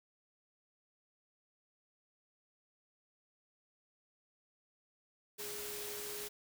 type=tone in noise; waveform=sine; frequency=415.3 Hz; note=G#4; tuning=in tune; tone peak=-47 dBFS; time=5.38-6.29 s; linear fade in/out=20 ms; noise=white; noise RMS=-44 dBFS; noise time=5.38-6.29 s; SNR=-6 dB; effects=none